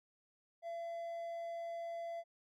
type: tone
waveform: triangle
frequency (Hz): 676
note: E5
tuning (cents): +43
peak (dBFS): -38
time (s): 0.62-2.24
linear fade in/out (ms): 50
effects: MP3 64 kbps